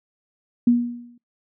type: tone with exponential decay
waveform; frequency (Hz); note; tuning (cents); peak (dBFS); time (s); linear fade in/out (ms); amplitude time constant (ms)
sine; 240; B3; -49; -10; 0.67-1.18; 5; 110
effects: noise-tail reverb RT60 0.2 s tail -26 dB re dry